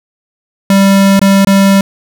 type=tone with dropouts; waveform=square; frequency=196 Hz; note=G3; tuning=in tune; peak=-5 dBFS; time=0.7-1.81 s; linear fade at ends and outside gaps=2 ms; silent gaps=1.194-1.215 / 1.448-1.471 s; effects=none